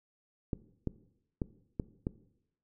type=clicks; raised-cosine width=3 ms; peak=-19 dBFS; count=5; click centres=0.532 / 0.873 / 1.418 / 1.798 / 2.069 s; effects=noise-tail reverb RT60 0.8 s tail -18 dB re dry